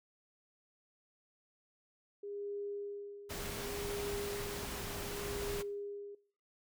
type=tone with tremolo; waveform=sine; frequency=406.1 Hz; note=G#4; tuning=39 cents flat; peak=-38 dBFS; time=2.23-6.15 s; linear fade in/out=5 ms; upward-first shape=sine; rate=0.67 Hz; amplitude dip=75%
type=noise; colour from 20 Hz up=pink; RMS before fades=-42 dBFS; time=3.29-5.63 s; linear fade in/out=20 ms
effects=noise-tail reverb RT60 0.5 s tail -21 dB re dry